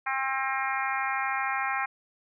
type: harmonic tone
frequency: 267 Hz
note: C4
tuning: 35 cents sharp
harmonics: 3 / 4 / 5 / 6 / 7 / 8 / 9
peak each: -32 / -33 / -34 / -35 / -35 / -36 / -37 dBFS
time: 0.06-1.86 s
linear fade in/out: 10 ms
effects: none